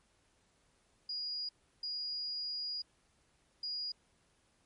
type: tone bursts at uneven times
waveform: sine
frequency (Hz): 4878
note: D#8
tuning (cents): -35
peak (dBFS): -36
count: 3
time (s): 1.09-1.49 / 1.83-2.82 / 3.63-3.92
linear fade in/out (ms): 5
effects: pink hiss -72 dBFS RMS until 4.65 s + MP3 48 kbps